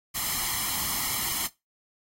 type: noise with comb filter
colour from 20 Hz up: white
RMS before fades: -29 dBFS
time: 0.14-1.48 s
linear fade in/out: 20 ms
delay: 0.96 ms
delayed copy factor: +0.7
effects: noise-tail reverb RT60 0.2 s tail -18 dB re dry + AAC 48 kbps